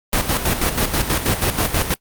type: noise with tremolo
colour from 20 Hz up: pink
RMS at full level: -17 dBFS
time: 0.13-1.94 s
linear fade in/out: 0 ms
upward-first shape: square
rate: 6.2 Hz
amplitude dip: 60%
effects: noise-tail reverb RT60 0.1 s tail -22 dB re dry + Opus 32 kbps